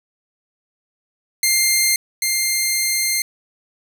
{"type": "tone pair in turn", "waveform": "10% pulse", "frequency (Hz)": [2105, 2105], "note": ["C7", "C7"], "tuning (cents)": [10, 10], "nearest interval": "unison", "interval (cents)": 0, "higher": "neither", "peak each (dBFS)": [-5, -8], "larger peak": "first", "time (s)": [[1.43, 1.96], [2.22, 3.22]], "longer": "second", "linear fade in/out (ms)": 2, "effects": []}